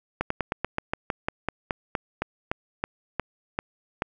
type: slowing click train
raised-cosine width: 0.5 ms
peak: -10 dBFS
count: 18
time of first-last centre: 0.21-4.021 s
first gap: 94 ms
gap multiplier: 1.1
effects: none